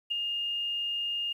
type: tone with ADSR envelope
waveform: sine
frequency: 2829 Hz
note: F7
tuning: 22 cents sharp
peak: -25 dBFS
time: 0.1-1.33 s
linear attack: 17 ms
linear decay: 8 ms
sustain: -4 dB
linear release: 9 ms
effects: 10-bit